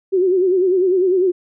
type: tone with vibrato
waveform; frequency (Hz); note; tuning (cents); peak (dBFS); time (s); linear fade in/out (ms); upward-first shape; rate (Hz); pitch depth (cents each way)
sine; 370; F#4; 0; -12; 0.12-1.32; 20; sine; 10; 85
effects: none